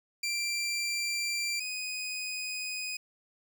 20% pulse tone pair in turn, 2358 / 2498 Hz, D7 / D#7, +6 / +6 cents, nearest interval minor second, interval 100 cents, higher second, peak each -25 / -29 dBFS, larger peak first, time 0.23-1.6 / 1.6-2.97 s, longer neither, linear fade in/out 5 ms, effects none

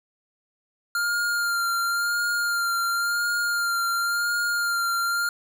square tone with vibrato, 1400 Hz, F6, 4 cents sharp, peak -23 dBFS, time 0.95-5.29 s, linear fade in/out 2 ms, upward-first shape sine, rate 0.94 Hz, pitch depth 23 cents each way, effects none

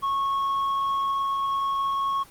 triangle tone with tanh clipping, 1099 Hz, C#6, 15 cents flat, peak -23 dBFS, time 0.02-2.24 s, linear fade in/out 20 ms, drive 8 dB, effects pink hiss -50 dBFS RMS until 2.3 s + Opus 24 kbps

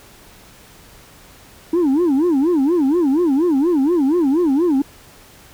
sine tone with vibrato, 307.8 Hz, D#4, 19 cents flat, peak -10 dBFS, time 1.73-4.82 s, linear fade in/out 5 ms, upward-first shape sine, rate 4.2 Hz, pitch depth 270 cents each way, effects tanh soft clip ceiling -12 dBFS + pink hiss -45 dBFS RMS until 5.53 s

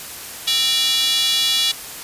square tone with high-pass filter, 261.6 Hz, C4, in tune, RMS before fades -18 dBFS, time 0.47-1.72 s, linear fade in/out 10 ms, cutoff 3500 Hz, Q 4.3, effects white hiss -33 dBFS RMS until 2.03 s + resampled to 32000 Hz

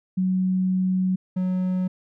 sine / triangle tone pair in turn, 185.9 / 184.19 Hz, F#3 / F#3, +8 / -8 cents, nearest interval unison, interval 16 cents, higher first, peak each -19 / -19 dBFS, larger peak neither, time 0.17-1.16 / 1.36-1.88 s, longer first, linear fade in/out 10 ms, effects none

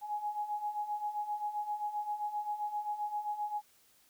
sine beating tone pair, 830.6 / 838.2 Hz, G#5 / G#5, 0 / +16 cents, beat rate 7.6 Hz, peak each -40 / -35 dBFS, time 0.01-3.62 s, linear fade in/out 50 ms, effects white hiss -66 dBFS RMS until 4.09 s

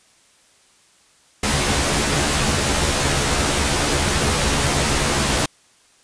pink noise with comb filter, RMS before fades -19 dBFS, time 1.43-5.46 s, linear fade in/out 5 ms, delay 14 ms, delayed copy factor +0.8, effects white hiss -55 dBFS RMS until 6.03 s + resampled to 22050 Hz

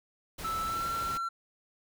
pink noise, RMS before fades -41 dBFS, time 0.38-1.18 s, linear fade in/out 10 ms
triangle tone with pitch glide, 1318.5 to 1356.4 Hz, E6 to E6, 0 to +49 cents, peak -29 dBFS, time 0.44-1.29 s, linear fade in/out 10 ms, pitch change +49 cents, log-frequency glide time 0.64-0.84 s
effects none

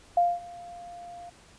sine tone with ADSR envelope, 698.5 Hz, F5, in tune, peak -17 dBFS, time 0.17-1.3 s, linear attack 4 ms, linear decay 220 ms, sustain -23 dB, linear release 10 ms, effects pink hiss -55 dBFS RMS until 1.58 s + resampled to 22050 Hz

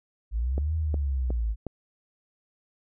sine linear two-way sweep, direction up then down, 51.8 to 81 to 51.8 Hz, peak -24 dBFS, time 0.31-1.56 s, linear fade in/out 50 ms, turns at 0.75 s
click train, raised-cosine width 2 ms, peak -19 dBFS, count 4, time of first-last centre 0.58-1.667 s, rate 2.76 Hz
effects none

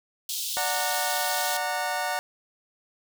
pink high-pass noise, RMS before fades -31 dBFS, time 0.29-1.57 s, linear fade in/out 2 ms, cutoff 3100 Hz, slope 48 dB/octave
25% pulse chord, D augmented, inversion none, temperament just, 587.3 / 734.2 / 917.7 Hz, D5 / F#5 / A#5, 0 / -14 / -27 cents, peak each -30 / -25 / -28 dBFS, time 0.57-2.19 s, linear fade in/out 0 ms
effects none

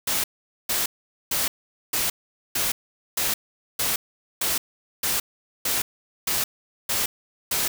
white noise bursts, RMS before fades -24 dBFS, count 13, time 0.07-7.68 s, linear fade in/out 5 ms, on 170 ms, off 450 ms, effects none

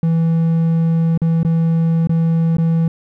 triangle tone with dropouts, 164.5 Hz, E3, 3 cents flat, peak -10 dBFS, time 0.03-2.88 s, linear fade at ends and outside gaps 2 ms, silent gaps 1.176-1.217 / 1.431-1.448 / 2.072-2.094 / 2.569-2.583 s, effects none

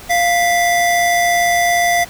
square tone pair together, 697.6 / 1975.5 Hz, F5 / B6, -2 / 0 cents, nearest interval octave + tritone, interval 1802 cents, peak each -14 / -18 dBFS, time 0.09-2.05 s, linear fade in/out 20 ms, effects pink hiss -36 dBFS RMS until 2.09 s

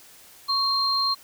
sine tone pair together, 1108.7 / 4186 Hz, C#6 / C8, 0 / 0 cents, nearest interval octave + major seventh, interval 2300 cents, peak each -25 / -22 dBFS, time 0.48-1.15 s, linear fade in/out 20 ms, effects white hiss -50 dBFS RMS until 1.23 s

